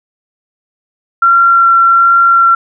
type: tone with vibrato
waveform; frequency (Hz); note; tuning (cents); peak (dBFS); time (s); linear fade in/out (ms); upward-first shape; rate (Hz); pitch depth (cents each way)
sine; 1367; F6; -37; -4; 1.22-2.55; 5; sine; 1.3; 9
effects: none